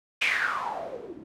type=noise with low-pass filter sweep; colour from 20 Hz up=blue; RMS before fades=-30 dBFS; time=0.21-1.24 s; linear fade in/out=10 ms; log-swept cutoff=2600 to 260 Hz; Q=6.7; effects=none